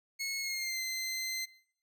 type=tone with pitch glide; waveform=20% pulse; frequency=2183 to 2066 Hz; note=C#7 to C7; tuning=-27 to -22 cents; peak=-29 dBFS; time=0.19-1.46 s; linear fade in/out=20 ms; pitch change=-95 cents; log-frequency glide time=0.4-0.81 s; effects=noise-tail reverb RT60 0.6 s tail -19 dB re dry